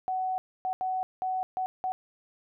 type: tone bursts at uneven times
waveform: sine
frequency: 748 Hz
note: F#5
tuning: 19 cents sharp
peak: -27 dBFS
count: 6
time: 0.08-0.38 / 0.65-0.73 / 0.81-1.03 / 1.22-1.43 / 1.57-1.66 / 1.84-1.92 s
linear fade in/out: 0 ms
effects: none